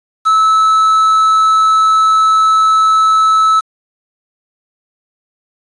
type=tone with quantisation; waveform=triangle; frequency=1302 Hz; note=E6; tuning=22 cents flat; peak=-5 dBFS; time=0.25-3.61 s; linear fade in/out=20 ms; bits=5; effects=resampled to 22050 Hz